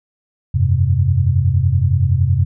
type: chord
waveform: sine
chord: F suspended second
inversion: none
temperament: equal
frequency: 87.31 / 98 / 130.81 Hz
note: F2 / G2 / C3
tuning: 0 / 0 / 0 cents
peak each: -16 dBFS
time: 0.54-2.45 s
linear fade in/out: 10 ms
effects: none